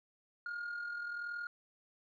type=tone with amplitude modulation; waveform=sine; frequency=1421 Hz; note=F6; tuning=30 cents sharp; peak=-34 dBFS; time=0.46-1.47 s; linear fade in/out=2 ms; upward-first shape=sine; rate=41.1 Hz; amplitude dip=55%; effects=tanh soft clip ceiling -36 dBFS